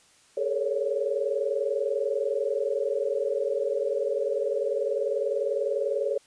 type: tone cluster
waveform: sine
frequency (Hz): 414.5 / 454.7 / 546 / 566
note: G#4 / A#4 / C#5 / C#5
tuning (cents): -3 / -43 / -26 / +36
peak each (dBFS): -30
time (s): 0.37-6.18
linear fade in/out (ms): 5
effects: white hiss -59 dBFS RMS until 6.26 s + resampled to 22050 Hz